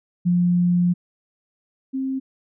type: tone pair in turn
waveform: sine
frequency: 176.4 / 265.5 Hz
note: F3 / C4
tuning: +18 / +25 cents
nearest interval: perfect fifth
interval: 707 cents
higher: second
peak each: -15 / -22 dBFS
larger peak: first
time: 0.25-0.94 / 1.93-2.2 s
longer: first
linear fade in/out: 20 ms
effects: none